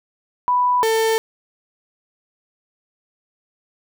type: tone pair in turn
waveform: sine / 35% pulse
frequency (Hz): 989 / 446.2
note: B5 / A4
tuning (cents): +2 / +24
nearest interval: octave + major second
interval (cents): 1378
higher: first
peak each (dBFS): -14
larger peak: neither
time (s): 0.48-0.83 / 0.83-1.18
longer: neither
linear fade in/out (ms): 0
effects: none